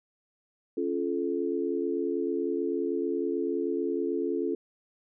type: chord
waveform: sine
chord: Db augmented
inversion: none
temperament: just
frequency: 277.2 / 346.5 / 433.1 Hz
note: Db4 / F4 / A4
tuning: 0 / -14 / -27 cents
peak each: -32 / -30 / -31 dBFS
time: 0.77-4.55 s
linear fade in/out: 5 ms
effects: none